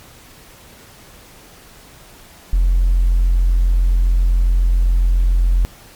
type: tone with hard clipping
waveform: sine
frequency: 43.65 Hz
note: F1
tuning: in tune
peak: -11 dBFS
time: 2.53-5.65 s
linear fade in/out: 0 ms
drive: 1 dB
effects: pink hiss -43 dBFS RMS until 5.95 s + MP3 96 kbps